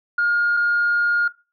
sine tone pair in turn, 1421 / 1421 Hz, F6 / F6, +30 / +30 cents, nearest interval unison, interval 0 cents, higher neither, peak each -15 dBFS, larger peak neither, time 0.18-0.57 / 0.57-1.28 s, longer second, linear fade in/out 5 ms, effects noise-tail reverb RT60 0.3 s tail -20 dB re dry + tanh soft clip ceiling -12 dBFS

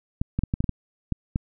clicks, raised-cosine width 5 ms, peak -11 dBFS, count 9, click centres 0.215 / 0.39 / 0.436 / 0.539 / 0.605 / 0.642 / 0.693 / 1.123 / 1.359 s, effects none

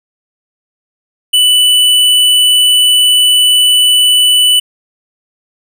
square tone, 2979 Hz, F#7, 11 cents sharp, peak -6 dBFS, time 1.33-4.6 s, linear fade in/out 10 ms, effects none

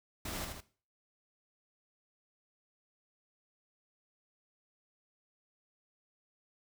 pink noise with echo, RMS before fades -40 dBFS, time 0.25-0.45 s, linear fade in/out 5 ms, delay 78 ms, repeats 2, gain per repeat -4 dB, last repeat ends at 0.606 s, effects noise-tail reverb RT60 0.4 s tail -17 dB re dry

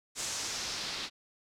white noise with low-pass filter sweep, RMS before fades -37 dBFS, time 0.15-1.1 s, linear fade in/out 50 ms, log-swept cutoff 7500 to 4000 Hz, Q 2, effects none

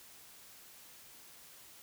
silence, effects white hiss -56 dBFS RMS until 1.82 s

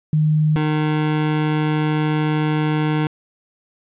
sine / 25% pulse tone pair in turn, 153.7 / 153.14 Hz, D#3 / D#3, -21 / -27 cents, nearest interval unison, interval 6 cents, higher first, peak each -13 / -13 dBFS, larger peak neither, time 0.13-0.56 / 0.56-3.07 s, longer second, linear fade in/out 2 ms, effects resampled to 8000 Hz + 9-bit

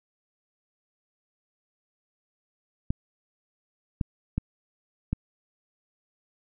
clicks, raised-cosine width 5 ms, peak -13 dBFS, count 4, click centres 2.905 / 4.012 / 4.38 / 5.13 s, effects none

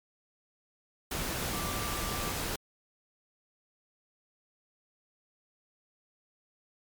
sine tone in noise, 1174.7 Hz, D6, in tune, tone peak -40 dBFS, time 1.53-2.32 s, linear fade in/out 5 ms, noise pink, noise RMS -34 dBFS, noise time 1.11-2.56 s, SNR -9 dB, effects MP3 96 kbps

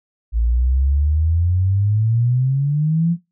sine exponential sweep, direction up, 54.8 to 174.61 Hz, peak -14 dBFS, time 0.32-3.17 s, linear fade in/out 50 ms, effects noise-tail reverb RT60 0.2 s tail -17 dB re dry

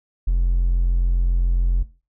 triangle tone, 43.61 Hz, F1, 2 cents flat, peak -12 dBFS, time 0.27-1.83 s, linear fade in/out 10 ms, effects noise-tail reverb RT60 0.3 s tail -17 dB re dry + tanh soft clip ceiling -11 dBFS

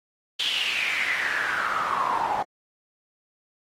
pink noise with band-pass filter sweep, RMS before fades -26 dBFS, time 0.39-2.43 s, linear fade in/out 10 ms, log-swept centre 3300 to 810 Hz, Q 7.3, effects AAC 48 kbps

